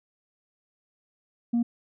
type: tone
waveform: sine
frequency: 236 Hz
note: A#3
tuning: 22 cents sharp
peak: -19 dBFS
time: 1.53-1.63 s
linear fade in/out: 10 ms
effects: tanh soft clip ceiling -19 dBFS